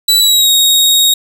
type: tone with pitch glide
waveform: sawtooth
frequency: 3951 to 3762 Hz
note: B7 to A#7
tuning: 0 to +15 cents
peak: -4 dBFS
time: 0.08-1.14 s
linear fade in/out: 5 ms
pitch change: -85 cents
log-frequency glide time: 0.19-0.5 s
effects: none